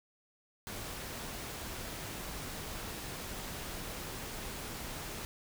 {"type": "noise", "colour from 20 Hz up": "pink", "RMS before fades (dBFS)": -42, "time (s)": [0.67, 5.25], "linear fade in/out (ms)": 0, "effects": []}